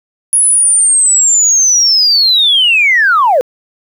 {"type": "linear sweep", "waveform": "sine", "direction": "down", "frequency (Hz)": [10460, 471.7], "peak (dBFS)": -5, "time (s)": [0.33, 3.41], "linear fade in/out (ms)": 0, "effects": ["tanh soft clip ceiling -1 dBFS", "7-bit"]}